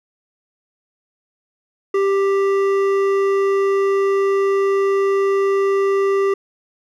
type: tone with hard clipping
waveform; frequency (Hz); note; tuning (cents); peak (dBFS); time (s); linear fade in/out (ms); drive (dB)
triangle; 393.2; G4; +5; -16; 1.94-6.34; 5; 14
effects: none